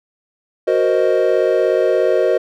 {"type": "chord", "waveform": "triangle", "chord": "C half-diminished seventh", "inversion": "second", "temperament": "equal", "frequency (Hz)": [370, 466.2, 523.3, 622.3], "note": ["Gb4", "Bb4", "C5", "Eb5"], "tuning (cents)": [0, 0, 0, 0], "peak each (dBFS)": -16, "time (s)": [0.67, 2.38], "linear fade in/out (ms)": 10, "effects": []}